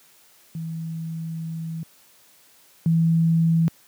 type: tone pair in turn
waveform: sine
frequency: 162.9 / 164.51 Hz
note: E3 / E3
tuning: -20 / -3 cents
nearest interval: unison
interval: 17 cents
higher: second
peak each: -27 / -15 dBFS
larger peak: second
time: 0.55-1.83 / 2.86-3.68 s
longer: first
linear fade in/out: 0 ms
effects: white hiss -55 dBFS RMS until 3.87 s + high-pass 100 Hz 12 dB/octave